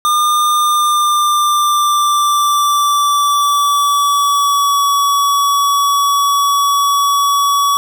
square tone with pitch glide, 1207 to 1132.7 Hz, D6 to C#6, +47 to +37 cents, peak -11 dBFS, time 0.05-7.77 s, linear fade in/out 0 ms, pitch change -110 cents, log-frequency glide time 0.49-4.84 s, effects none

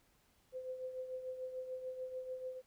sine tone with tremolo, 513 Hz, C5, 34 cents flat, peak -38 dBFS, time 0.52-2.62 s, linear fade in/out 50 ms, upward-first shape triangle, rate 6.8 Hz, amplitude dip 65%, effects pink hiss -72 dBFS RMS until 2.66 s

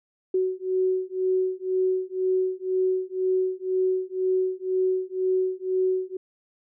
sine beating tone pair, 372 / 374 Hz, F#4 / F#4, +9 / +19 cents, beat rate 2 Hz, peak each -25 dBFS, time 0.34-6.17 s, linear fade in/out 5 ms, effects none

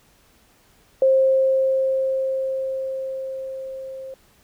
sine tone with level ramp, 530 Hz, C5, 22 cents sharp, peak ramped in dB -12 to -32 dBFS, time 1.02-4.14 s, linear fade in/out 2 ms, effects pink hiss -57 dBFS RMS until 4.43 s

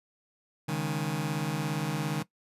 sawtooth chord, C# suspended second, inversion none, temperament just, 138.59 / 155.92 / 207.9 Hz, C#3 / D#3 / G#3, 0 / +4 / +2 cents, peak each -30 / -27 / -32 dBFS, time 0.68-2.23 s, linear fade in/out 10 ms, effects noise-tail reverb RT60 0.1 s tail -18 dB re dry + resampled to 32000 Hz

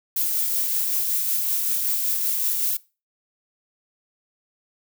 violet noise with tremolo, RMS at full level -22 dBFS, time 0.16-2.77 s, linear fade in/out 5 ms, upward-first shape triangle, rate 5.3 Hz, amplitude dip 30%, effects noise-tail reverb RT60 0.3 s tail -21 dB re dry

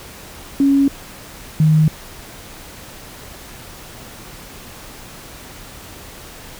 sine tone pair in turn, 277.2 / 155.57 Hz, C#4 / D#3, 0 / 0 cents, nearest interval minor seventh, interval 1000 cents, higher first, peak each -10 / -9 dBFS, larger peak second, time 0.6-0.88 / 1.6-1.88 s, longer neither, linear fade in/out 2 ms, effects pink hiss -37 dBFS RMS until 6.59 s

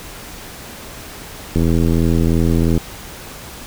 click train, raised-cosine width 3 ms, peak -4 dBFS, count 102, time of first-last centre 1.56-2.777 s, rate 83 Hz, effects pink hiss -34 dBFS RMS until 3.66 s

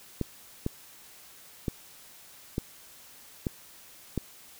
clicks, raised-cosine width 3 ms, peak -15 dBFS, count 6, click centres 0.213 / 0.664 / 1.682 / 2.581 / 3.468 / 4.177 s, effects white hiss -52 dBFS RMS until 4.59 s

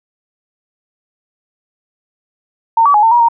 sine tone with pitch steps, 911 / 1144 / 838 / 901 / 956 / 930 Hz, A#5 / D6 / G#5 / A5 / A#5 / A#5, -40 / -46 / +15 / +41 / +43 / -4 cents, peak -6 dBFS, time 2.77-3.286 s, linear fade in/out 5 ms, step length 86 ms, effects none

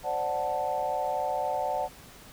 sine chord, D dominant seventh, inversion third, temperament equal, 523.3 / 587.3 / 740 / 880 Hz, C5 / D5 / F#5 / A5, 0 / 0 / 0 / 0 cents, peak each -35 / -32 / -30 / -32 dBFS, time 0.03-1.89 s, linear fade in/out 50 ms, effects tanh soft clip ceiling -16 dBFS + pink hiss -50 dBFS RMS until 2.32 s

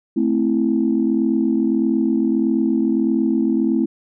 sine chord, A minor, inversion none, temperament equal, 220 / 261.6 / 329.6 Hz, A3 / C4 / E4, 0 / 0 / 0 cents, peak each -19 dBFS, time 0.16-3.86 s, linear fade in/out 10 ms, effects tanh soft clip ceiling -6 dBFS

